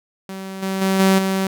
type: tone with level steps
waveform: sawtooth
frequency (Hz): 191.6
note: G3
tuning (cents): -39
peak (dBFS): -25 / -17 / -12 / -8 / -14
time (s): 0.29-1.47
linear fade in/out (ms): 2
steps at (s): 0.62 / 0.81 / 0.99 / 1.18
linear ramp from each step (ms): 10
effects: none